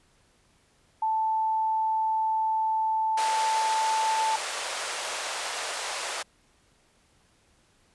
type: tone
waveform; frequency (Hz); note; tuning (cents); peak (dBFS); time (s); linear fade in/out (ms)
sine; 880; A5; 0; -23; 1.02-4.36; 5
type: band-pass noise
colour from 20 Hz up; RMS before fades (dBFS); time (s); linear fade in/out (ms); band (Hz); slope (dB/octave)
pink; -33; 3.17-6.23; 10; 560 to 10000; 24
effects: pink hiss -64 dBFS RMS until 7.94 s + resampled to 24000 Hz